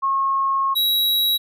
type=tone pair in turn; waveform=sine / square; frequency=1086 / 3870 Hz; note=C#6 / B7; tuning=-36 / -36 cents; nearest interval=octave + minor seventh; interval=2200 cents; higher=second; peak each=-17 dBFS; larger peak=neither; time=0.02-0.75 / 0.75-1.38 s; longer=first; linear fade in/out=20 ms; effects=none